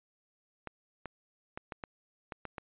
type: clicks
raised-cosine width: 0.5 ms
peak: -24 dBFS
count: 8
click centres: 0.673 / 1.057 / 1.575 / 1.722 / 1.838 / 2.322 / 2.453 / 2.582 s
effects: resampled to 8000 Hz